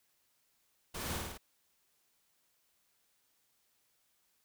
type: noise with echo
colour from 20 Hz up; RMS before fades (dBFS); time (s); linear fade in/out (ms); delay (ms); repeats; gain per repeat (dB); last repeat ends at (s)
pink; -41; 0.94-1.17; 10; 52; 4; -2; 1.378
effects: white hiss -75 dBFS RMS until 4.44 s